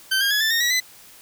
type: tone with pitch steps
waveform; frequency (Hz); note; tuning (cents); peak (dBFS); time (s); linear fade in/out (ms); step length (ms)
20% pulse; 1547 / 1616.4 / 1689 / 1764.8 / 1844 / 1926.7 / 2013; G6 / G#6 / G#6 / A6 / A#6 / B6 / B6; -23 / -47 / +29 / +5 / -19 / -43 / +33; -13; 0.11-0.803; 10; 99
effects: white hiss -47 dBFS RMS until 1.21 s